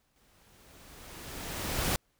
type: noise with exponential growth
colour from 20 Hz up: pink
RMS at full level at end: -28 dBFS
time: 0.16-1.96 s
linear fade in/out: 0 ms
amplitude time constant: 390 ms
effects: pink hiss -73 dBFS RMS until 2.19 s